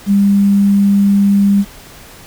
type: tone with quantisation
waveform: sine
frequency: 200 Hz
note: G3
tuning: 35 cents sharp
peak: -7 dBFS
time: 0.06-1.65 s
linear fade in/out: 50 ms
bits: 6
effects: pink hiss -37 dBFS RMS until 2.26 s